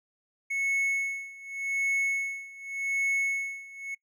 triangle tone with tremolo, 2200 Hz, C#7, 14 cents flat, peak -22 dBFS, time 0.5-3.95 s, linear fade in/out 10 ms, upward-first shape sine, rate 0.86 Hz, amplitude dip 90%, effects noise-tail reverb RT60 0.1 s tail -23 dB re dry

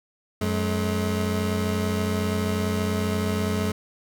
25% pulse tone pair together, 92.22 / 213.1 Hz, F#2 / G#3, -5 / +45 cents, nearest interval octave + minor third, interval 1450 cents, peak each -22 / -22 dBFS, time 0.41-3.72 s, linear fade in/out 5 ms, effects none

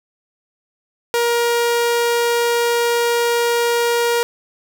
sawtooth tone, 472.6 Hz, A#4, 24 cents sharp, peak -11 dBFS, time 1.14-4.23 s, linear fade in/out 0 ms, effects none

